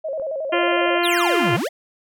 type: tone with vibrato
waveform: sine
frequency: 587.3 Hz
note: D5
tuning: in tune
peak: -23 dBFS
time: 0.04-0.99 s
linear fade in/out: 10 ms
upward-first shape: square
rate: 11 Hz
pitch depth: 130 cents each way
type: clicks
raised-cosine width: 1 ms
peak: -27 / -33 dBFS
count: 2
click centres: 0.198 / 0.885 s
type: harmonic tone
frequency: 347.1 Hz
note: F4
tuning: 11 cents flat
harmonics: 1 / 2 / 3 / 4 / 5 / 6 / 7 / 8 / 9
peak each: -21 / -24 / -26 / -27 / -28 / -29 / -29 / -30 / -31 dBFS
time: 0.52-1.57 s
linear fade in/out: 10 ms
type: exponential two-way sweep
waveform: square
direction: down then up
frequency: 4435 to 110 to 750 Hz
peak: -22 dBFS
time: 1.03-1.69 s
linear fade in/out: 20 ms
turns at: 1.54 s
effects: none